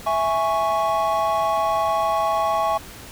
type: chord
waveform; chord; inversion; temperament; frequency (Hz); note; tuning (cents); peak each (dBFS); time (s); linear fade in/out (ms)
triangle; C# minor; first; equal; 659.3 / 830.6 / 1108.7; E5 / G#5 / C#6; 0 / 0 / 0; -21; 0.06-2.78; 10
effects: pink hiss -40 dBFS RMS until 3.11 s